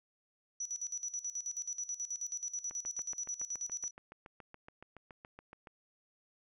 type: tone with tremolo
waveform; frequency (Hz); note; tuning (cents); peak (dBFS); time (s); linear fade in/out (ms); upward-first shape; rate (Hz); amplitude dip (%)
sine; 5900; F#8; -6; -35; 0.6-3.91; 5; square; 9.3; 80
type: click train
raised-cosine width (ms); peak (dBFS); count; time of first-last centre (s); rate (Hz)
0.5; -35; 22; 2.71-5.672; 7.09
effects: none